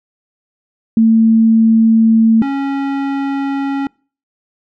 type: tone pair in turn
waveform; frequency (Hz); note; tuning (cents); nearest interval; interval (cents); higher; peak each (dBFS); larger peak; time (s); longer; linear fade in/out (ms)
sine / square; 224.4 / 276.1; A3 / C#4; +34 / -7; major third; 359; second; -6 / -16; first; 0.97-2.42 / 2.42-3.87; neither; 2
effects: noise-tail reverb RT60 0.4 s tail -26 dB re dry + low-pass 2000 Hz 12 dB/octave